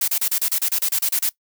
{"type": "noise bursts", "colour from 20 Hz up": "blue", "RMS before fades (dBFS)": -20, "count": 13, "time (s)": [0.01, 1.292], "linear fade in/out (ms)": 5, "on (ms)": 70, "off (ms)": 31, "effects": ["noise-tail reverb RT60 0.1 s tail -20 dB re dry"]}